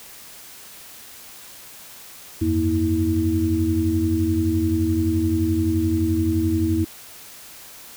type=tone cluster; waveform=sine; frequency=87.6 / 99.2 / 233.4 / 322.1 Hz; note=F2 / G2 / A#3 / E4; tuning=+6 / +21 / +2 / -40 cents; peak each=-23 / -27 / -27 / -20 dBFS; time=2.41-6.85 s; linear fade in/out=10 ms; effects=white hiss -42 dBFS RMS until 7.96 s